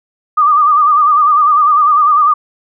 sine tone with vibrato, 1197 Hz, D6, 33 cents sharp, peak -6 dBFS, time 0.37-2.34 s, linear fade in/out 10 ms, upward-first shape sine, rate 10 Hz, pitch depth 78 cents each way, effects none

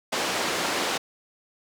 pink band-pass noise, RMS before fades -27 dBFS, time 0.12-0.98 s, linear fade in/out 10 ms, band 340 to 6700 Hz, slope 12 dB/octave, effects none

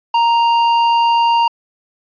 sine tone with tanh clipping, 932 Hz, A#5, 1 cent flat, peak -12 dBFS, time 0.14-1.48 s, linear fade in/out 5 ms, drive 12 dB, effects resampled to 11025 Hz

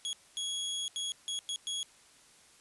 sawtooth tone bursts at uneven times, 3332 Hz, G#7, 5 cents sharp, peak -30 dBFS, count 6, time 0.05-0.13 / 0.37-0.88 / 0.96-1.12 / 1.28-1.39 / 1.49-1.56 / 1.67-1.83 s, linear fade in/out 0 ms, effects white hiss -60 dBFS RMS until 2.6 s + resampled to 24000 Hz

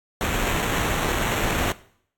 pink noise with sample-and-hold, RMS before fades -24 dBFS, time 0.21-1.72 s, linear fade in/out 0 ms, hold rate 4900 Hz, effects noise-tail reverb RT60 0.6 s tail -18 dB re dry + AAC 64 kbps

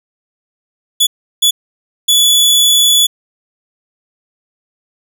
sawtooth tone bursts at uneven times, 3429 Hz, A7, 45 cents flat, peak -4 dBFS, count 3, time 1-1.07 / 1.42-1.51 / 2.08-3.07 s, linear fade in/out 10 ms, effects none

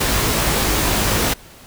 pink noise with comb filter, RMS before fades -18 dBFS, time 0-1.34 s, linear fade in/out 10 ms, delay 19 ms, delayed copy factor +0.6, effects pink hiss -43 dBFS RMS until 1.66 s

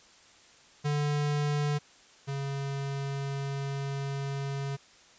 square tone pair in turn, 146.83 / 138.59 Hz, D3 / C#3, 0 / 0 cents, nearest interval minor second, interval 100 cents, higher first, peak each -27 / -32 dBFS, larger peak first, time 0.84-1.79 / 2.27-4.77 s, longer second, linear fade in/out 20 ms, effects white hiss -57 dBFS RMS until 5.18 s + resampled to 16000 Hz

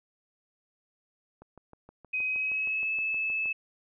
click train, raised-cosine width 1 ms, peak -35 dBFS, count 14, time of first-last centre 1.42-3.458 s, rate 6.38 Hz
sine tone with pitch glide, 2518 to 2608 Hz, D#7 to E7, +20 to -19 cents, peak -27 dBFS, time 2.13-3.53 s, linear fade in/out 10 ms, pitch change +61 cents, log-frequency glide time 2.23-2.93 s
effects none

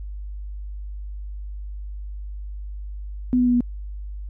sine tone with pitch steps, 250 / 247.6 / 245.1 / 242.7 Hz, B3 / B3 / B3 / B3, +21 / +5 / -13 / -30 cents, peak -15 dBFS, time 3.33-3.606 s, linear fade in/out 0 ms, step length 69 ms, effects added 50 Hz sine -30 dBFS peak until 4.29 s

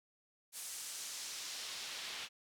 pink noise with band-pass filter sweep, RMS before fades -45 dBFS, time 0.52-2.29 s, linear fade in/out 50 ms, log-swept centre 9200 to 3200 Hz, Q 1.1, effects none

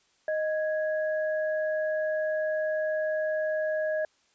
sine tone pair together, 622.3 / 1661.3 Hz, D#5 / G#6, 0 / 0 cents, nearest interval octave + perfect fourth, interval 1700 cents, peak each -26 / -35 dBFS, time 0.28-4.05 s, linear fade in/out 2 ms, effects white hiss -67 dBFS RMS until 4.34 s + resampled to 16000 Hz

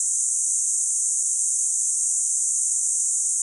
white band-pass noise, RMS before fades -23 dBFS, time 0-3.42 s, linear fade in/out 2 ms, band 6300 to 9300 Hz, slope 96 dB/octave, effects none

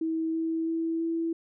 sine tone with pitch steps, 323 / 325.4 / 327.9 / 330.4 Hz, E4 / E4 / E4 / E4, -35 / -22 / -9 / +4 cents, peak -26 dBFS, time 0.01-1.33 s, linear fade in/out 5 ms, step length 330 ms, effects none

